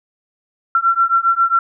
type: beating tone pair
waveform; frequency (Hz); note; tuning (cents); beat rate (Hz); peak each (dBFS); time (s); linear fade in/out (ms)
sine; 1355 / 1362.4; E6 / F6; +47 / -43; 7.4; -15; 0.75-1.59; 2
effects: none